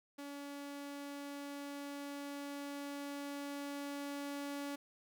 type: tone with level ramp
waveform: sawtooth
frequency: 284 Hz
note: C#4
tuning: 42 cents sharp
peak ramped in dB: -41 to -36 dBFS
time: 0.18-4.76 s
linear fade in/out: 10 ms
effects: none